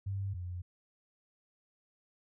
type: tone pair in turn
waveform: sine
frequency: 98 / 89.21 Hz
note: G2 / F2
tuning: 0 / +37 cents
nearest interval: major second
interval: 163 cents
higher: first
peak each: -33 / -37 dBFS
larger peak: first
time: 0.06-0.34 / 0.34-0.62 s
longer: neither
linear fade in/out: 10 ms
effects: none